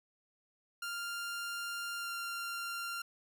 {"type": "tone with pitch glide", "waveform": "sawtooth", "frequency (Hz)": [1396, 1386.4], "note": ["F6", "F6"], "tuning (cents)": [-1, -13], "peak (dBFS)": -34, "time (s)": [0.82, 3.02], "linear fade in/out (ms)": 5, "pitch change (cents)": -12, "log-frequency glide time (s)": [1.98, 2.1], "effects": []}